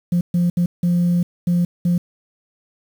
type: tone bursts at uneven times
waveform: sine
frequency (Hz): 174.8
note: F3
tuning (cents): +2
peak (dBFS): -12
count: 6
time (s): 0.12-0.21 / 0.34-0.5 / 0.57-0.66 / 0.83-1.23 / 1.47-1.65 / 1.85-1.98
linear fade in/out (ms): 5
effects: tanh soft clip ceiling -12 dBFS + 7-bit

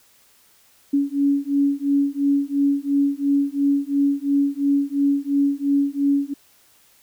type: beating tone pair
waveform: sine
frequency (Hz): 280 / 282.9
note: C#4 / C#4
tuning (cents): +18 / +35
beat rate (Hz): 2.9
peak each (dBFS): -20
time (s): 0.93-6.34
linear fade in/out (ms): 10
effects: white hiss -56 dBFS RMS until 7.02 s

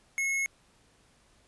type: tone with hard clipping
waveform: sine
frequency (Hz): 2177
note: C#7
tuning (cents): -32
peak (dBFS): -28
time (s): 0.18-0.46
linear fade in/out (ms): 0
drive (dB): 17
effects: pink hiss -64 dBFS RMS until 1.47 s + resampled to 24000 Hz

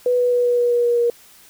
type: tone with pitch steps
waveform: sine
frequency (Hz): 493.9 / 491.1 / 488.2 / 485.4 / 482.6 / 479.8 / 477.1 / 474.3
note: B4 / B4 / B4 / B4 / B4 / A#4 / A#4 / A#4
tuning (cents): 0 / -10 / -20 / -30 / -40 / +50 / +40 / +30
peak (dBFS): -14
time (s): 0.06-1.1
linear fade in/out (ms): 2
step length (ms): 130
effects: white hiss -48 dBFS RMS until 1.49 s

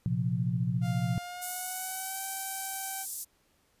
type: chord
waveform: sine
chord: Bb suspended second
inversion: none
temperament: equal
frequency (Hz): 116.54 / 130.81 / 174.61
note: Bb2 / C3 / F3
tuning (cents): 0 / 0 / 0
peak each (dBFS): -31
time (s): 0.06-1.18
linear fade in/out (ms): 0
type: tone with pitch glide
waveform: sawtooth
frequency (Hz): 701 to 773.3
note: F5 to G5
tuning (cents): +6 to -24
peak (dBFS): -35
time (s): 0.81-3.06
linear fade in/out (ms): 50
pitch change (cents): +170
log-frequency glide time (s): 1.15-2.21
type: high-pass noise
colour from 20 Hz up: pink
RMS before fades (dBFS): -37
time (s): 1.41-3.25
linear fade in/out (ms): 20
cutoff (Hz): 6800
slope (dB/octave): 24
effects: pink hiss -69 dBFS RMS until 3.8 s + resampled to 32000 Hz

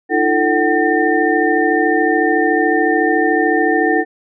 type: tone cluster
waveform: sine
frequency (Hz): 306.5 / 340.3 / 442.7 / 753 / 1807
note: D#4 / F4 / A4 / F#5 / A6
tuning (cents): -26 / -45 / +11 / +30 / +46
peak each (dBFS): -18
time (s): 0.09-4.05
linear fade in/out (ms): 50
effects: none

